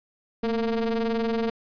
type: ring-modulated tone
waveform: square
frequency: 116.54 Hz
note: A#2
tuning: in tune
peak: -21 dBFS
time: 0.43-1.5 s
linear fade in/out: 5 ms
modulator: 339 Hz
effects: resampled to 11025 Hz + 9-bit